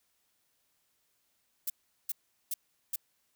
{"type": "noise bursts", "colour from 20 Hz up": "violet", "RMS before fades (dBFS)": -33, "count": 4, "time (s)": [1.67, 2.96], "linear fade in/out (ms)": 5, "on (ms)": 30, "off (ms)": 390, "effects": ["white hiss -75 dBFS RMS until 3.35 s"]}